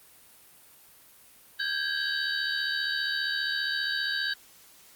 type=tone cluster; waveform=sine; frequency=1574 / 1649 / 3044 / 3833 / 4573 Hz; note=G6 / G#6 / F#7 / A#7 / D8; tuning=+7 / -13 / +48 / +47 / -47 cents; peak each=-32 / -32 / -39 / -34 / -34 dBFS; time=1.59-4.34 s; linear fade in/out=10 ms; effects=white hiss -55 dBFS RMS until 4.95 s + Opus 32 kbps